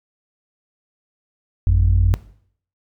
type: tone pair together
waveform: sine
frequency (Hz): 51.68 / 90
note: G#1 / F#2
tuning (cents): -8 / -47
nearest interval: minor seventh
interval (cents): 961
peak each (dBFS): -13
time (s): 1.67-2.14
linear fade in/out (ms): 0
effects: noise-tail reverb RT60 0.6 s tail -19 dB re dry + tanh soft clip ceiling -7 dBFS